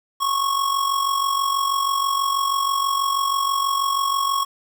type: tone with amplitude modulation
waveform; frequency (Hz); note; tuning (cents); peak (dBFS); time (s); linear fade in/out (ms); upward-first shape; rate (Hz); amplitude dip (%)
square; 1100; C#6; -14; -17; 0.2-4.45; 20; sine; 46.2; 60
effects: 8-bit